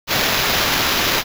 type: noise with sample-and-hold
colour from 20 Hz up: violet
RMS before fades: -18 dBFS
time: 0.07-1.24 s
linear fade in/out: 50 ms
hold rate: 8820 Hz
effects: none